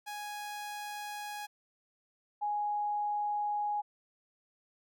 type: tone pair in turn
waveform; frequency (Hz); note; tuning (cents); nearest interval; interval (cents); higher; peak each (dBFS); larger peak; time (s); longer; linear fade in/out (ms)
sawtooth / sine; 830.6 / 830.6; G#5 / G#5; 0 / 0; unison; 0; neither; -35 / -30; second; 0.06-1.47 / 2.41-3.82; neither; 20
effects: none